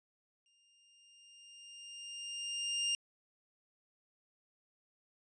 sawtooth tone with exponential growth, 2805 Hz, F7, 7 cents sharp, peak -27 dBFS, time 0.46-2.95 s, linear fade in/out 1 ms, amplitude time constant 540 ms, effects resampled to 22050 Hz

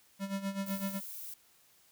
square tone with tremolo, 196 Hz, G3, in tune, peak -32 dBFS, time 0.19-1.01 s, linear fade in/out 50 ms, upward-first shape sine, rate 7.9 Hz, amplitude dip 75%
violet noise, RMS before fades -44 dBFS, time 0.66-1.34 s, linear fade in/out 5 ms
effects white hiss -65 dBFS RMS until 1.91 s

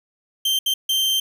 40% pulse tone bursts at uneven times, 3138 Hz, G7, 1 cent sharp, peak -17 dBFS, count 3, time 0.45-0.59 / 0.66-0.74 / 0.89-1.2 s, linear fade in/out 5 ms, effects none

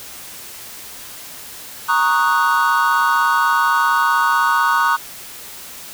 triangle chord, D# minor seventh, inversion second, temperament equal, 932.3 / 1108.7 / 1244.5 / 1480 Hz, A#5 / C#6 / D#6 / F#6, 0 / 0 / 0 / 0 cents, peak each -17 dBFS, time 1.88-4.97 s, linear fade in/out 20 ms, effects white hiss -35 dBFS RMS until 5.93 s

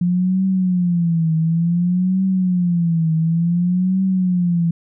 sine tone with vibrato, 174.61 Hz, F3, in tune, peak -14 dBFS, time 0.01-4.71 s, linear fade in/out 5 ms, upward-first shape triangle, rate 0.56 Hz, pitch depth 160 cents each way, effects none

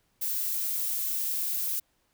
violet noise, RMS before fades -30 dBFS, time 0.21-1.8 s, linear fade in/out 10 ms, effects pink hiss -71 dBFS RMS until 2.13 s

